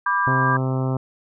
sine chord, G major, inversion first, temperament equal with one note detuned, 987.8 / 1174.7 / 1601.9 Hz, B5 / D6 / G6, 0 / 0 / +37 cents, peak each -22 dBFS, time 0.06-0.57 s, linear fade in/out 5 ms
harmonic tone, 130.81 Hz, C3, in tune, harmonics 1 / 2 / 3 / 4 / 5 / 6 / 7 / 8 / 9 / 10, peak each -21 / -27 / -31 / -33 / -35 / -37 / -38 / -39 / -40 / -41 dBFS, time 0.27-0.97 s, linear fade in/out 2 ms
effects none

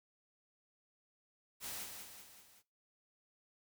white noise with echo, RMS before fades -44 dBFS, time 1.6-1.87 s, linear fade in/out 50 ms, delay 190 ms, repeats 4, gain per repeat -5 dB, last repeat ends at 2.63 s, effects noise-tail reverb RT60 0.3 s tail -20 dB re dry

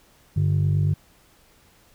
sine tone pair together, 98.73 / 147.6 Hz, G2 / D3, +13 / +9 cents, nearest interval perfect fifth, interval 696 cents, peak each -19 dBFS, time 0.36-0.94 s, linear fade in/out 10 ms, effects tanh soft clip ceiling -14 dBFS + pink hiss -57 dBFS RMS until 1.94 s

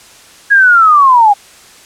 sine linear sweep, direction down, 1661.2 to 791 Hz, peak -3 dBFS, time 0.5-1.34 s, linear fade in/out 20 ms, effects white hiss -39 dBFS RMS until 1.85 s + low-pass 9000 Hz 12 dB/octave

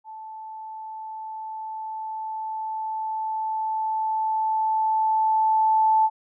sine tone with level ramp, 876 Hz, A5, 8 cents flat, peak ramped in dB -36 to -15 dBFS, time 0.04-6.1 s, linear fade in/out 50 ms, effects none

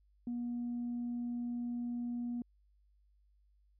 sine tone, 240.4 Hz, B3, 46 cents flat, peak -34 dBFS, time 0.27-2.42 s, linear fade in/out 2 ms, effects tanh soft clip ceiling -32 dBFS + added 50 Hz sine -66 dBFS peak until 3.79 s

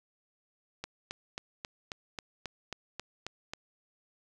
click train, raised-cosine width 0.2 ms, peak -20 dBFS, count 11, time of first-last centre 0.84-3.535 s, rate 3.71 Hz, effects none

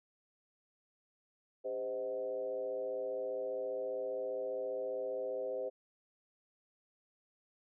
sine tone with frequency modulation, 516 Hz, C5, 24 cents flat, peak -35 dBFS, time 1.64-5.7 s, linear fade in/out 20 ms, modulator 115 Hz, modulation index 0.89, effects none

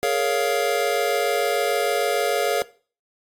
square chord, Bb minor seventh, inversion third, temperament just, 419.5 / 466.2 / 559.4 / 699.2 Hz, Ab4 / Bb4 / Db5 / F5, +17 / 0 / +16 / +2 cents, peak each -26 dBFS, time 0.03-2.62 s, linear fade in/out 0 ms, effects noise-tail reverb RT60 0.4 s tail -19 dB re dry + AAC 64 kbps

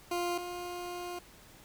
20% pulse tone pair in turn, 350.4 / 353.7 Hz, F4 / F4, +6 / +22 cents, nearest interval unison, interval 16 cents, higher second, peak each -26 / -33 dBFS, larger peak first, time 0.11-0.38 / 0.38-1.19 s, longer second, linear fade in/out 5 ms, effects pink hiss -56 dBFS RMS until 1.64 s

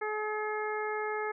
harmonic tone, 426.2 Hz, G#4, 45 cents sharp, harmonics 1 / 2 / 3 / 4 / 5, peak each -34 / -37 / -39 / -40 / -41 dBFS, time 0.01-1.32 s, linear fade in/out 10 ms, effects none

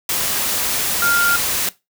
sine tone in noise, 1400 Hz, F6, 4 cents sharp, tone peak -15 dBFS, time 1.02-1.36 s, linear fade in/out 2 ms, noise white, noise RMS -20 dBFS, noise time 0.09-1.69 s, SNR +2 dB, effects noise-tail reverb RT60 0.2 s tail -18 dB re dry

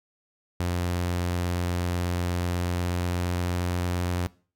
sawtooth tone with pitch glide, 88.2 to 88.76 Hz, F2 to F2, +18 to +29 cents, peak -21 dBFS, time 0.6-4.27 s, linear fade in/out 0 ms, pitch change +11 cents, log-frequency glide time 2.46-3.76 s, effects noise-tail reverb RT60 0.4 s tail -21 dB re dry

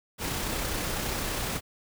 pink noise with amplitude modulation, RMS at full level -30 dBFS, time 0.18-1.61 s, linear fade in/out 50 ms, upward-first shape sine, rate 32 Hz, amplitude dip 25%, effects none

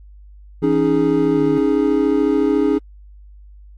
triangle chord, C# suspended second, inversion none, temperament equal, 277.2 / 311.1 / 415.3 Hz, C#4 / D#4 / G#4, 0 / 0 / 0 cents, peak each -16 dBFS, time 0.62-2.79 s, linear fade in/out 20 ms
sine tone with pitch glide, 164.81 to 153.77 Hz, E3 to D#3, 0 to -20 cents, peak -24 dBFS, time 0.62-1.58 s, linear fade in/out 0 ms, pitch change -120 cents, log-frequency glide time 1.34-1.39 s
effects added 50 Hz sine -39 dBFS peak until 3.77 s + AAC 48 kbps

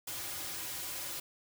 white noise with comb filter, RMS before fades -40 dBFS, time 0.07-1.2 s, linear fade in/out 5 ms, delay 4.5 ms, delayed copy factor -0.8, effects none

